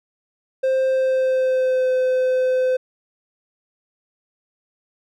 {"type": "tone with pitch glide", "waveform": "triangle", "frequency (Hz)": [525, 512.4], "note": ["C5", "C5"], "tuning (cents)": [6, -36], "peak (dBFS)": -14, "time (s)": [0.63, 2.77], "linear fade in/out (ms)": 10, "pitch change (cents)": -42, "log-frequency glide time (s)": [0.88, 1.91], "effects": []}